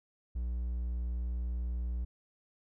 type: tone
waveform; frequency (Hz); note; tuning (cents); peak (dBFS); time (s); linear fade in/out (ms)
triangle; 60.1; B1; -46; -30; 0.35-2.05; 10
effects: none